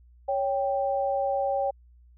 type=tone pair together; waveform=sine; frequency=556 / 786.3 Hz; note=C#5 / G5; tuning=+5 / +5 cents; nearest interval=tritone; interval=600 cents; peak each=-26 / -27 dBFS; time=0.28-1.71 s; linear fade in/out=10 ms; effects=added 60 Hz sine -52 dBFS peak until 2.17 s